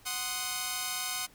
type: chord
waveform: 5% pulse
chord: C diminished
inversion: second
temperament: equal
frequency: 740 / 1046.5 / 1244.5 Hz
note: Gb5 / C6 / Eb6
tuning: 0 / 0 / 0 cents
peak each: -25 dBFS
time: 0.05-1.27 s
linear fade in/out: 20 ms
effects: pink hiss -59 dBFS RMS until 1.34 s